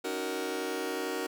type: chord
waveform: sawtooth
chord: D# minor seventh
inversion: third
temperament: just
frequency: 280 / 311.1 / 373.4 / 466.7 Hz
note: C#4 / D#4 / F#4 / A#4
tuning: +18 / 0 / +16 / +2 cents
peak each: -36 / -35 / -32 / -32 dBFS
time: 0.04-1.27 s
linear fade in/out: 10 ms
effects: none